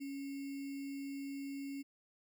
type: tone with sample-and-hold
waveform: sine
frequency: 277.2 Hz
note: C#4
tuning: in tune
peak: -40 dBFS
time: 0-1.83 s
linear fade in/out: 20 ms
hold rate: 2450 Hz
effects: none